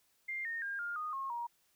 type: tone with pitch steps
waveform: sine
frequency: 2100 / 1838.7 / 1610 / 1409.7 / 1234.3 / 1080.8 / 946.3 Hz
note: C7 / A#6 / G6 / F6 / D#6 / C#6 / A#5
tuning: +6 / -24 / +46 / +16 / -14 / -44 / +26 cents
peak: -36 dBFS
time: 0.28-1.47 s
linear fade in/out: 10 ms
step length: 170 ms
effects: white hiss -73 dBFS RMS until 1.75 s